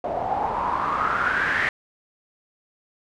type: noise with low-pass filter sweep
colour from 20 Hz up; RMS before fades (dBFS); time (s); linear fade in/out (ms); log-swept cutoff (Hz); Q
white; -24; 0.04-1.69; 2; 660 to 1900; 6.7
effects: none